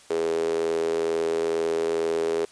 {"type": "tone with high-pass filter", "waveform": "sawtooth", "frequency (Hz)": 82.2, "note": "E2", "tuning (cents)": -4, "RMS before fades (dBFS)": -25, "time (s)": [0.1, 2.45], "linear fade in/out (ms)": 0, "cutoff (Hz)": 420, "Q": 8.5, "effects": ["white hiss -52 dBFS RMS until 2.51 s", "resampled to 22050 Hz"]}